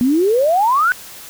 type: exponential sweep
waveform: sine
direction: up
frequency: 236.1 to 1533 Hz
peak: -11 dBFS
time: 0.01-0.92 s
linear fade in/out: 0 ms
effects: white hiss -36 dBFS RMS until 1.29 s